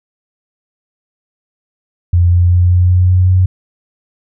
sine tone with pitch steps, 87.31 / 88.12 / 88.94 / 89.76 / 90.6 / 91.44 / 92.29 Hz, F2 / F2 / F2 / F2 / F#2 / F#2 / F#2, 0 / +16 / +32 / +48 / -36 / -20 / -4 cents, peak -6 dBFS, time 2.13-3.46 s, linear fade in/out 5 ms, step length 190 ms, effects none

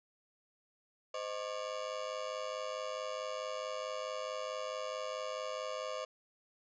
30% pulse ring-modulated tone, 569 Hz, C#5, 45 cents sharp, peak -32 dBFS, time 1.14-6.05 s, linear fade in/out 5 ms, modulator 52.3 Hz, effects resampled to 16000 Hz

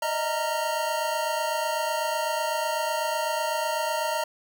square tone cluster, 610 / 638 / 925 / 1386 Hz, D#5 / D#5 / A#5 / F6, -34 / +43 / -14 / -14 cents, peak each -32 / -32 / -29 / -37 dBFS, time 0.02-4.24 s, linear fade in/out 5 ms, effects none

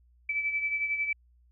sine beating tone pair, 2309 / 2320 Hz, D7 / D7, -30 / -22 cents, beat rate 11 Hz, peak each -28 / -36 dBFS, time 0.29-1.13 s, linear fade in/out 5 ms, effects added 60 Hz sine -59 dBFS peak until 1.51 s

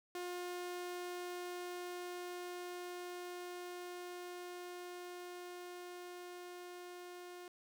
sawtooth tone with level ramp, 356.1 Hz, F4, 34 cents sharp, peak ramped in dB -37 to -45 dBFS, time 0.15-7.48 s, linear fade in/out 2 ms, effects none

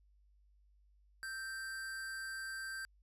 square tone with amplitude modulation, 1568 Hz, G6, in tune, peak -40 dBFS, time 1.23-2.85 s, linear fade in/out 0 ms, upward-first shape sine, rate 251 Hz, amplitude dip 40%, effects added 50 Hz sine -65 dBFS peak until 3.02 s + resampled to 32000 Hz

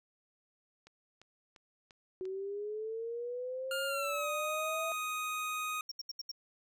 click train, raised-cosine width 0.2 ms, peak -38 dBFS, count 5, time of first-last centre 0.87-2.254 s, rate 2.89 Hz
sine linear sweep, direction up, 370 to 659.3 Hz, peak -36 dBFS, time 2.21-4.92 s, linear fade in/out 0 ms
25% pulse tone with pitch glide, 1408 to 1247.2 Hz, F6 to D#6, +14 to +4 cents, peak -31 dBFS, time 3.71-5.81 s, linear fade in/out 2 ms, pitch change -210 cents, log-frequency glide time 3.86-4.3 s
triangle tone bursts, 5530 Hz, F8, 18 cents flat, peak -37 dBFS, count 5, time 5.89-6.316 s, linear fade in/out 5 ms, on 26 ms, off 74 ms
effects none

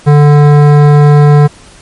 sine tone with hard clipping, 146.83 Hz, D3, in tune, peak -3 dBFS, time 0.06-1.48 s, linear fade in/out 20 ms, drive 16 dB, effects pink hiss -37 dBFS RMS until 1.81 s + MP3 48 kbps

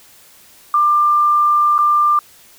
sine tone with dropouts, 1191 Hz, D6, 24 cents sharp, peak -10 dBFS, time 0.74-2.19 s, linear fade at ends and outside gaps 2 ms, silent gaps 1.781-1.788 s, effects white hiss -46 dBFS RMS until 2.58 s

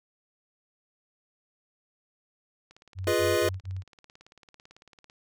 click train, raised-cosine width 0.2 ms, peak -35 dBFS, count 44, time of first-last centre 2.71-5.099 s, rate 18 Hz
sine tone bursts, 93.9 Hz, F#2, 26 cents sharp, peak -31 dBFS, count 4, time 2.95-3.837 s, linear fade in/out 50 ms, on 200 ms, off 29 ms
square chord, F half-diminished seventh, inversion none, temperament equal, 349.2 / 415.3 / 493.9 / 622.3 Hz, F4 / Ab4 / Cb5 / Eb5, 0 / 0 / 0 / 0 cents, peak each -29 dBFS, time 3.07-3.49 s, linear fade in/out 2 ms
effects none

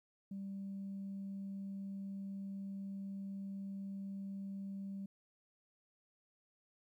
sine tone, 196 Hz, G3, in tune, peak -40 dBFS, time 0.31-5.06 s, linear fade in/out 5 ms, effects tanh soft clip ceiling -38 dBFS + 13-bit

